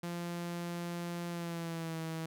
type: tone with pitch glide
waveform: sawtooth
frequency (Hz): 172.6 to 161.97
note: F3 to E3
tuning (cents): -20 to -30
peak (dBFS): -33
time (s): 0.03-2.26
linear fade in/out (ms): 5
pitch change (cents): -110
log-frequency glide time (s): 1.29-1.99
effects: none